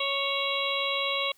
harmonic tone, 554.4 Hz, C#5, in tune, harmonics 1 / 2 / 4 / 5 / 6 / 7, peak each -33 / -33 / -33 / -33 / -33 / -33 dBFS, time 0-1.32 s, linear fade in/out 5 ms, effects white hiss -62 dBFS RMS until 1.37 s

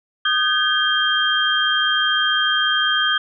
sine tone cluster, 1233 / 1538 / 1678 / 3197 Hz, D#6 / G6 / G#6 / G7, -16 / -33 / +17 / +33 cents, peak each -23 / -20 / -26 / -19 dBFS, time 0.25-3.18 s, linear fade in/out 5 ms, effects none

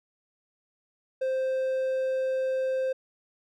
triangle tone, 523.3 Hz, C5, in tune, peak -23 dBFS, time 1.21-2.93 s, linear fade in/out 10 ms, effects none

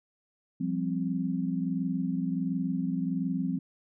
sine chord, F suspended second, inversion none, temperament equal, 174.61 / 196 / 261.6 Hz, F3 / G3 / C4, 0 / 0 / 0 cents, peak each -31 / -33 / -31 dBFS, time 0.6-3.59 s, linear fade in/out 10 ms, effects none

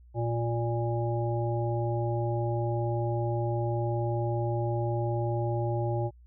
harmonic tone, 117.4 Hz, A#2, 13 cents sharp, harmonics 1 / 3 / 5 / 7, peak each -28 / -33 / -35 / -36 dBFS, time 0.14-6.11 s, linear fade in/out 50 ms, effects added 60 Hz sine -51 dBFS peak until 6.26 s

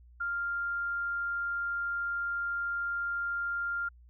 sine tone, 1396.9 Hz, F6, in tune, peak -30 dBFS, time 0.2-3.89 s, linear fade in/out 10 ms, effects added 60 Hz sine -53 dBFS peak until 4.09 s

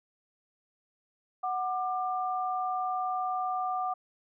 sine tone pair together, 740 / 1192.1 Hz, F#5 / D6, 0 / +26 cents, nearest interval minor sixth, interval 826 cents, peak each -30 / -33 dBFS, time 1.43-3.94 s, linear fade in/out 10 ms, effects none

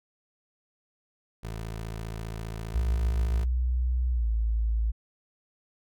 20% pulse tone, 55 Hz, A1, in tune, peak -29 dBFS, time 1.43-3.45 s, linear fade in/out 10 ms
sine tone with pitch glide, 61.8 to 55.38 Hz, B1 to A1, +2 to +12 cents, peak -23 dBFS, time 2.74-4.92 s, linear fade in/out 20 ms, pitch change -190 cents, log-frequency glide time 4.11-4.28 s
effects none

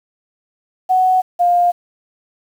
sine tone pair in turn, 743 / 704.1 Hz, F#5 / F5, +7 / +14 cents, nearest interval minor second, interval 93 cents, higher first, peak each -10 dBFS, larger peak neither, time 0.89-1.22 / 1.39-1.72 s, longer neither, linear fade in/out 20 ms, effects 7-bit

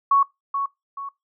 sine tone with echo, 1111 Hz, C#6, 4 cents sharp, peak -13 dBFS, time 0.11-0.23 s, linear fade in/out 5 ms, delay 430 ms, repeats 2, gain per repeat -8 dB, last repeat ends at 1.09 s, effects noise-tail reverb RT60 0.2 s tail -23 dB re dry

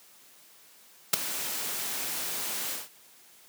white noise with ADSR envelope, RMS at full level -17 dBFS, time 1.13-2.89 s, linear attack 9 ms, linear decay 6 ms, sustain -16 dB, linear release 180 ms, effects white hiss -56 dBFS RMS until 3.48 s + high-pass 150 Hz 12 dB/octave

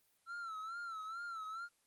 triangle tone with vibrato, 1340 Hz, E6, 28 cents sharp, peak -40 dBFS, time 0.26-1.69 s, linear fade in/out 50 ms, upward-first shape sine, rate 2.3 Hz, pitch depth 89 cents each way, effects white hiss -75 dBFS RMS until 1.86 s + Opus 24 kbps

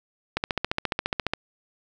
click train, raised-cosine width 0.3 ms, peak -8 dBFS, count 15, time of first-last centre 0.37-1.336 s, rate 14.5 Hz, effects none

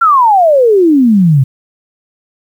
sine exponential sweep, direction down, 1400 to 126.9 Hz, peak -4 dBFS, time 0.01-1.44 s, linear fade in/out 10 ms, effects 7-bit

